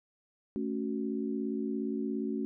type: chord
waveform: sine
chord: F# minor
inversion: first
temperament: equal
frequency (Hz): 220 / 277.2 / 370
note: A3 / C#4 / F#4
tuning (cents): 0 / 0 / 0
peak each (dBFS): -34 / -35 / -37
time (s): 0.56-2.45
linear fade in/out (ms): 0
effects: none